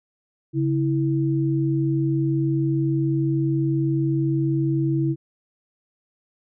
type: tone pair together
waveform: sine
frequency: 138.92 / 326.8 Hz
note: C#3 / E4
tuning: +4 / -15 cents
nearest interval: octave + minor third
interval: 1481 cents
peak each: -21 / -22 dBFS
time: 0.53-5.16 s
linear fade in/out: 50 ms
effects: none